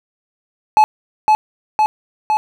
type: tone with echo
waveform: triangle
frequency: 859 Hz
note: A5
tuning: 42 cents flat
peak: -4 dBFS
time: 0.77-0.84 s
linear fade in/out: 0 ms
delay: 510 ms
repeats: 3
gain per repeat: -2 dB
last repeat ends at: 2.37 s
effects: none